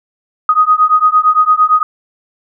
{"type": "beating tone pair", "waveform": "sine", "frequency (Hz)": [1244.5, 1253.3], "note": ["D#6", "D#6"], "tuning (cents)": [0, 12], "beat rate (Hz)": 8.8, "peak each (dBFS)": -10, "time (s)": [0.49, 1.83], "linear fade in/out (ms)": 2, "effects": []}